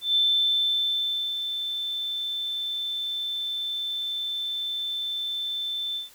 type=tone with ADSR envelope; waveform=sine; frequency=3538 Hz; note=A7; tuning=9 cents sharp; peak=-18 dBFS; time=0.01-6.1 s; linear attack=140 ms; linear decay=1200 ms; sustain=-9 dB; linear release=140 ms; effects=white hiss -53 dBFS RMS until 6.14 s